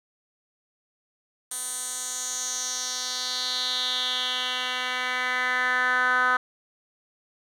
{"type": "tone with band-pass filter sweep", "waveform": "10% pulse", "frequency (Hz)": 252.2, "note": "B3", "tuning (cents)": 36, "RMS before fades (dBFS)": -27, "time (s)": [1.51, 6.37], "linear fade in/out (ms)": 5, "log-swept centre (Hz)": [9300, 1400], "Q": 3.8, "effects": []}